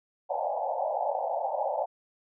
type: band-pass noise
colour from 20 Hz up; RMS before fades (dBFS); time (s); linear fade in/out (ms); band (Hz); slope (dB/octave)
white; -30; 0.29-1.86; 20; 530 to 880; 96
effects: none